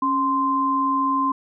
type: tone pair together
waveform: sine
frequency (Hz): 275.5 / 1042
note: C#4 / C6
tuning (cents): -11 / -7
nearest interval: octave + major seventh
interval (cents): 2304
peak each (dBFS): -24 / -19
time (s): 0.02-1.32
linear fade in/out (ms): 5
effects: none